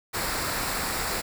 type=noise with comb filter; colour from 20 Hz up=pink; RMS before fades=-29 dBFS; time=0.13-1.22 s; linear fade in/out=20 ms; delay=0.32 ms; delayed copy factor=-0.5; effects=none